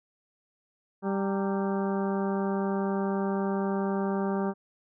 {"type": "harmonic tone with a mistuned harmonic", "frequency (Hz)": 196, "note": "G3", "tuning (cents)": 0, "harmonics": [1, 2, 3, 4, 5, 6, 7, 8], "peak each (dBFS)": [-28, -31, -37, -37, -39, -41, -46, -46], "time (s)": [1.02, 4.54], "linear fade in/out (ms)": 50, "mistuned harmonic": 5, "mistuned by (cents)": -100, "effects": []}